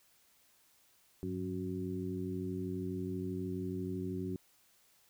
harmonic tone with a mistuned harmonic, 92.4 Hz, F#2, 2 cents flat, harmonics 1 / 2 / 3 / 4, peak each -42 / -40 / -41 / -41 dBFS, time 1.23-4.36 s, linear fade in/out 0 ms, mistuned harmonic 1, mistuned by +110 cents, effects white hiss -68 dBFS RMS until 5.09 s

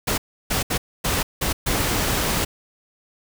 pink noise bursts at uneven times, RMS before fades -22 dBFS, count 6, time 0.07-0.18 / 0.5-0.63 / 0.7-0.78 / 1.04-1.23 / 1.41-1.53 / 1.66-2.45 s, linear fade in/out 10 ms, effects none

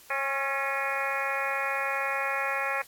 harmonic tone with a mistuned harmonic, 273 Hz, C#4, 26 cents flat, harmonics 2 / 3 / 4 / 5 / 6 / 7 / 8 / 9, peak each -35 / -35 / -35 / -35 / -35 / -35 / -35 / -35 dBFS, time 0.1-2.82 s, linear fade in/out 5 ms, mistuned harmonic 6, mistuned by +49 cents, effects white hiss -53 dBFS RMS until 2.87 s + AAC 64 kbps

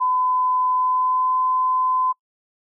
sine tone with pitch glide, 1011 to 1021 Hz, B5 to C6, +40 to -43 cents, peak -17 dBFS, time 0-2.13 s, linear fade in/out 20 ms, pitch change +17 cents, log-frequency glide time 0.75-1.38 s, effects noise-tail reverb RT60 0.1 s tail -24 dB re dry

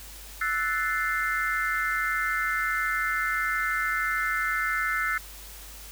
sine chord, F# half-diminished seventh, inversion third, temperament equal, 1318.5 / 1480 / 1760 / 2093 Hz, E6 / F#6 / A6 / C7, 0 / 0 / 0 / 0 cents, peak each -30 dBFS, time 0.41-5.18 s, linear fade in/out 5 ms, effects added 50 Hz sine -45 dBFS peak until 5.91 s + white hiss -45 dBFS RMS until 5.91 s

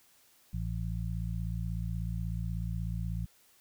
harmonic tone, 56.4 Hz, A1, 44 cents sharp, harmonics 1 / 2 / 3, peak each -35 / -36 / -38 dBFS, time 0.53-3.26 s, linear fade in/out 10 ms, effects white hiss -64 dBFS RMS until 3.6 s

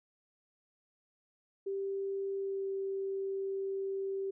sine tone with pitch glide, 392 to 389.1 Hz, G4 to G4, 0 to -13 cents, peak -33 dBFS, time 1.66-4.31 s, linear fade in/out 10 ms, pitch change -13 cents, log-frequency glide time 2.37-2.69 s, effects none

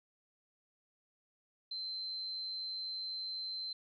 sine tone, 4096 Hz, C8, 38 cents flat, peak -38 dBFS, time 1.71-3.73 s, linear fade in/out 5 ms, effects none

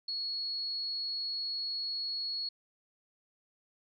sine tone, 4346 Hz, C#8, 35 cents flat, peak -33 dBFS, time 0.08-2.49 s, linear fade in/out 5 ms, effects none

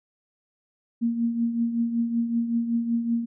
sine tone with tremolo, 233.1 Hz, A#3, in tune, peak -19 dBFS, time 1.01-3.26 s, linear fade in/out 20 ms, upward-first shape triangle, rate 5.3 Hz, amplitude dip 65%, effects none

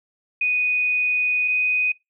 sine tone pair in turn, 2484 / 2495 Hz, D#7 / D#7, -3 / +4 cents, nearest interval unison, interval 7 cents, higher second, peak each -18 dBFS, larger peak neither, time 0.41-1.48 / 1.48-1.92 s, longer first, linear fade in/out 5 ms, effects noise-tail reverb RT60 0.2 s tail -23 dB re dry

